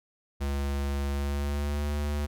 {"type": "tone with pitch glide", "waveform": "square", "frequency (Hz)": [70.1, 73.29], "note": ["C#2", "D2"], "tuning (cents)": [20, -3], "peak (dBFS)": -28, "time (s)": [0.4, 2.27], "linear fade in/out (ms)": 20, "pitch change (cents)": 77, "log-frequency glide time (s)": [1.12, 1.88], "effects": []}